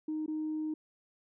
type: tone with dropouts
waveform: sine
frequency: 310 Hz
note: D#4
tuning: 6 cents flat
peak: -31 dBFS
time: 0.08-0.74 s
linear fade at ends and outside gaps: 5 ms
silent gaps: 0.262-0.279 s
effects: tanh soft clip ceiling -28 dBFS